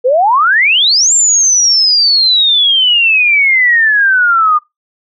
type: exponential two-way sweep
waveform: sine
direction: up then down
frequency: 474.5 to 7459 to 1203 Hz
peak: -6 dBFS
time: 0.04-4.59 s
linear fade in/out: 20 ms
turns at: 1.13 s
effects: noise-tail reverb RT60 0.2 s tail -24 dB re dry